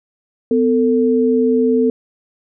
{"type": "tone pair together", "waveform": "sine", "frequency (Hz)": [251.5, 447.2], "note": ["B3", "A4"], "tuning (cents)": [32, 28], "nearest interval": "minor seventh", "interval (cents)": 996, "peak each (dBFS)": -14, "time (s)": [0.51, 1.9], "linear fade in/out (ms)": 2, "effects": []}